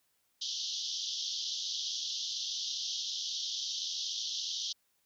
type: band-pass noise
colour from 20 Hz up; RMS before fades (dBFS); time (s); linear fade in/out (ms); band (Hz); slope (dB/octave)
pink; -37; 0.41-4.73; 10; 3100 to 6200; 96
effects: white hiss -75 dBFS RMS until 5.05 s